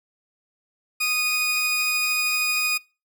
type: tone pair together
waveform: sawtooth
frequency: 1244.5 / 2476 Hz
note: D#6 / D#7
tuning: 0 / -9 cents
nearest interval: octave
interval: 1191 cents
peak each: -29 / -18 dBFS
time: 1-2.78 s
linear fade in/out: 10 ms
effects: noise-tail reverb RT60 0.3 s tail -24 dB re dry